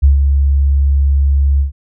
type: tone with ADSR envelope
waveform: sine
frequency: 69.6 Hz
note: C#2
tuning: 8 cents sharp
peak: -3 dBFS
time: 0.02-1.72 s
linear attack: 21 ms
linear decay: 130 ms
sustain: -5 dB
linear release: 120 ms
effects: none